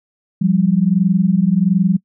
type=tone pair together; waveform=sine; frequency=174.61 / 195.99 Hz; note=F3 / G3; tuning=0 / 0 cents; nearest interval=major second; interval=200 cents; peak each=-14 dBFS; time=0.41-1.97 s; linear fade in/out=10 ms; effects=noise-tail reverb RT60 0.1 s tail -24 dB re dry